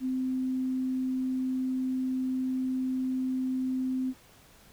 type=tone; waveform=sine; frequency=258.6 Hz; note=C4; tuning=20 cents flat; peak=-27 dBFS; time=0-4.14 s; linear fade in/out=50 ms; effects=pink hiss -57 dBFS RMS until 4.72 s